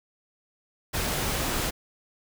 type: noise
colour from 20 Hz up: pink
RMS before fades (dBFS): -28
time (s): 0.93-1.71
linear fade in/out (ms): 20
effects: none